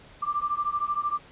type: beating tone pair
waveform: sine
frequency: 1174.7 / 1187.7 Hz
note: D6 / D6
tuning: 0 / +19 cents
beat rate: 13 Hz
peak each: -28 dBFS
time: 0.22-1.19 s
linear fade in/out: 10 ms
effects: pink hiss -51 dBFS RMS until 1.31 s + resampled to 8000 Hz